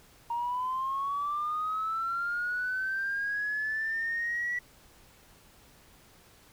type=linear sweep; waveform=sine; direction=up; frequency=932.3 to 1951 Hz; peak=-28 dBFS; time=0.3-4.59 s; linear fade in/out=5 ms; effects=tanh soft clip ceiling -24 dBFS + pink hiss -58 dBFS RMS until 6.52 s